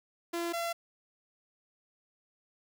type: tone pair in turn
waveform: sawtooth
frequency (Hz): 341 / 679.2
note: F4 / F5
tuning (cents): -41 / -48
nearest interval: octave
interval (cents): 1193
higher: second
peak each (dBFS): -28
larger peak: neither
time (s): 0.33-0.53 / 0.53-0.73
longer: neither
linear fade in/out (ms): 10
effects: 10-bit